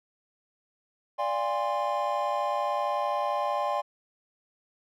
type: chord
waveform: triangle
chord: D half-diminished seventh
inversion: none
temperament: equal with one note detuned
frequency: 587.3 / 698.5 / 814 / 1046.5 Hz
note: D5 / F5 / Ab5 / C6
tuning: 0 / 0 / -35 / 0 cents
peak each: -29 / -32 / -29 / -29 dBFS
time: 1.18-3.82 s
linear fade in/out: 20 ms
effects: none